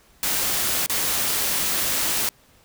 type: noise with dropouts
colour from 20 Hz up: white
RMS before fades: -23 dBFS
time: 0.23-2.29 s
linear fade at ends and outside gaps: 0 ms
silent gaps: 0.861-0.897 s
effects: pink hiss -56 dBFS RMS until 2.64 s